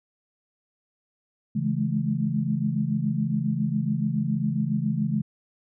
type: chord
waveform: sine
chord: A major seventh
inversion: first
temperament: equal with one note detuned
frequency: 138.59 / 164.81 / 207.7 / 214.9 Hz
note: C#3 / E3 / G#3 / A3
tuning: 0 / 0 / 0 / -41 cents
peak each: -28 / -28 / -30 / -27 dBFS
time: 1.55-5.22 s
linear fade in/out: 10 ms
effects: none